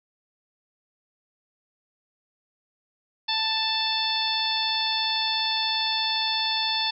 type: harmonic tone with a mistuned harmonic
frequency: 883 Hz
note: A5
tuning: 6 cents sharp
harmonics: 1 / 2 / 3 / 4 / 5 / 6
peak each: -30 / -35 / -33 / -27 / -28 / -34 dBFS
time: 3.28-6.91 s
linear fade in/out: 10 ms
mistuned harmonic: 6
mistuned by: -16 cents
effects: none